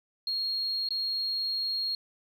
sine tone with dropouts, 4269 Hz, C8, 34 cents sharp, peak -27 dBFS, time 0.27-1.95 s, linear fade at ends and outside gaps 2 ms, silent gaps 0.888-0.906 s, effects tanh soft clip ceiling -23 dBFS

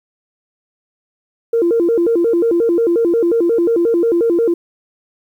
sine tone with vibrato, 397.8 Hz, G4, 25 cents sharp, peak -10 dBFS, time 1.53-4.54 s, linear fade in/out 5 ms, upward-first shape square, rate 5.6 Hz, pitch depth 260 cents each way, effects tanh soft clip ceiling -6 dBFS + 8-bit

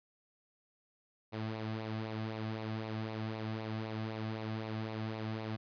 sawtooth tone with flanger, 110 Hz, A2, in tune, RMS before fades -39 dBFS, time 1.32-5.57 s, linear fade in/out 20 ms, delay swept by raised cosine 0.6 to 2.2 ms, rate 3.9 Hz, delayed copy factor -0.55, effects resampled to 11025 Hz

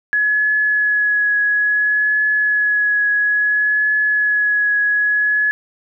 sine tone with vibrato, 1689 Hz, G#6, 29 cents sharp, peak -13 dBFS, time 0.13-5.51 s, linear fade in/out 0 ms, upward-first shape triangle, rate 0.59 Hz, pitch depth 18 cents each way, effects none

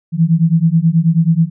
sine beating tone pair, 160 / 169.3 Hz, D#3 / E3, +49 / +46 cents, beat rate 9.3 Hz, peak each -12 dBFS, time 0.12-1.5 s, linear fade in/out 50 ms, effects none

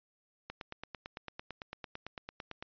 click train, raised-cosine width 0.3 ms, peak -25 dBFS, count 20, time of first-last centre 0.5-2.625 s, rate 8.94 Hz, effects resampled to 11025 Hz

